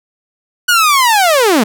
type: linear sweep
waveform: sawtooth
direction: down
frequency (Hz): 1480 to 196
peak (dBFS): -4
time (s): 0.68-1.64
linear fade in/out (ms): 10
effects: none